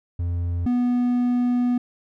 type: tone pair in turn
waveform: triangle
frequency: 86.7 / 245.2 Hz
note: F2 / B3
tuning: -12 / -12 cents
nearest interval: octave + tritone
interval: 1800 cents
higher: second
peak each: -20 / -16 dBFS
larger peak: second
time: 0.19-0.66 / 0.66-1.78 s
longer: second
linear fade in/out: 5 ms
effects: none